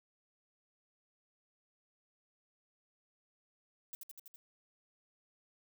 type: noise with echo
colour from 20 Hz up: violet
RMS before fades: -45 dBFS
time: 3.93-3.95 s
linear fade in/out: 0 ms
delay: 82 ms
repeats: 5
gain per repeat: -2 dB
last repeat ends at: 4.36 s
effects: none